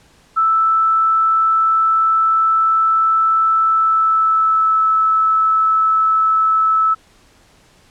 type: tone with pitch glide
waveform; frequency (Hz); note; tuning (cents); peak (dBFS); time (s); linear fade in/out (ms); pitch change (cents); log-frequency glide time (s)
sine; 1318.5 to 1306.4; E6 to E6; 0 to -16; -11; 0.36-6.95; 20; -16; 3.62-4.84
effects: pink hiss -51 dBFS RMS until 7.9 s + low-pass 9000 Hz 12 dB/octave